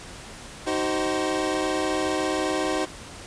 25% pulse chord, C diminished, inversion first, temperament equal with one note detuned, 311.1 / 378.4 / 523.3 Hz, Eb4 / Gb4 / C5, 0 / +39 / 0 cents, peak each -23 / -24 / -26 dBFS, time 0.66-2.86 s, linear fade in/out 20 ms, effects pink hiss -41 dBFS RMS until 3.26 s + resampled to 22050 Hz

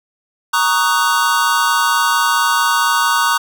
square chord, D# minor seventh, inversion second, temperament just, 933.4 / 1120.1 / 1244.5 / 1493.4 Hz, A#5 / C#6 / D#6 / F#6, +2 / +18 / 0 / +16 cents, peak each -19 dBFS, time 0.53-3.38 s, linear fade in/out 10 ms, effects none

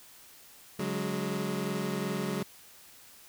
25% pulse chord, C# suspended fourth, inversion none, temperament equal with one note detuned, 142.24 / 185 / 207.7 Hz, C#3 / F#3 / G#3, +45 / 0 / 0 cents, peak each -34 / -30 / -31 dBFS, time 0.79-2.43 s, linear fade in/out 5 ms, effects white hiss -54 dBFS RMS until 3.28 s

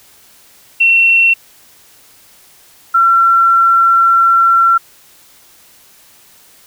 sine tone pair in turn, 2715 / 1357.5 Hz, F7 / F6, -50 / -50 cents, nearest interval octave, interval 1200 cents, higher first, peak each -6 dBFS, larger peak neither, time 0.8-1.34 / 2.94-4.78 s, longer second, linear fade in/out 10 ms, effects white hiss -45 dBFS RMS until 6.66 s

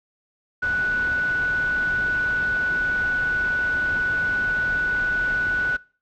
sine tone in noise, 1480 Hz, F#6, in tune, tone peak -20 dBFS, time 0.62-5.77 s, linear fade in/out 10 ms, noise pink, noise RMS -34 dBFS, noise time 0.62-5.77 s, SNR +11 dB, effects noise-tail reverb RT60 0.4 s tail -23 dB re dry + low-pass 3000 Hz 12 dB/octave

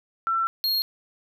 sine / square tone pair in turn, 1344 / 4267 Hz, E6 / C8, +33 / +33 cents, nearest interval octave + minor sixth, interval 2000 cents, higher second, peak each -21 / -22 dBFS, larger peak first, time 0.27-0.47 / 0.64-0.82 s, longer first, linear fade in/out 0 ms, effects none

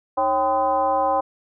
sine tone with frequency modulation, 783 Hz, G5, 2 cents flat, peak -17 dBFS, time 0.17-1.21 s, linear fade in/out 10 ms, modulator 237 Hz, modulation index 1.2, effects none

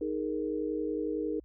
sine chord, D# suspended fourth, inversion none, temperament equal, 311.1 / 415.3 / 466.2 Hz, D#4 / G#4 / A#4, 0 / 0 / 0 cents, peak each -33 / -35 / -35 dBFS, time 0.01-1.4 s, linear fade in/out 5 ms, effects added 60 Hz sine -54 dBFS peak until 1.44 s

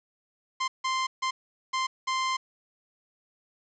sawtooth tone bursts at uneven times, 1045 Hz, C6, 2 cents flat, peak -22 dBFS, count 5, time 0.6-0.68 / 0.84-1.07 / 1.22-1.31 / 1.73-1.87 / 2.07-2.37 s, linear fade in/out 10 ms, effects resampled to 16000 Hz + 9-bit

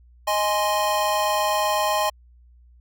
square chord, Ab major, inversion second, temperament equal, 622.3 / 830.6 / 1046.5 Hz, Eb5 / Ab5 / C6, 0 / 0 / 0 cents, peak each -25 dBFS, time 0.27-2.1 s, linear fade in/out 10 ms, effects added 60 Hz sine -49 dBFS peak until 2.8 s

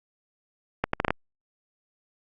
accelerating click train, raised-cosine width 0.5 ms, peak -7 dBFS, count 6, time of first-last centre 0.84-1.106 s, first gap 94 ms, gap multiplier 0.71, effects Opus 48 kbps

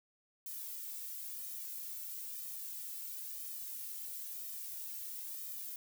violet noise with flanger, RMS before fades -44 dBFS, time 0.46-5.76 s, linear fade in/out 2 ms, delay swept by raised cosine 1.6 to 2.27 ms, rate 1 Hz, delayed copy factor +0.8, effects none

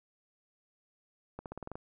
accelerating click train, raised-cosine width 1 ms, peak -27 dBFS, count 8, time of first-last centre 1.39-1.755 s, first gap 68 ms, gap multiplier 0.91, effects none

